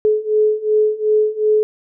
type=beating tone pair; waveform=sine; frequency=426.3 / 429 Hz; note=G#4 / A4; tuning=+45 / -44 cents; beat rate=2.7 Hz; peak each=-17 / -15 dBFS; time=0.05-1.63 s; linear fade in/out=0 ms; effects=none